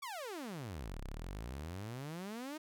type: exponential two-way sweep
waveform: sawtooth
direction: down then up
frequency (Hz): 1174.7 to 30.87 to 319.2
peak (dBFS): -38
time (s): 0.02-2.58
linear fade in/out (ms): 10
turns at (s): 1.02
effects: none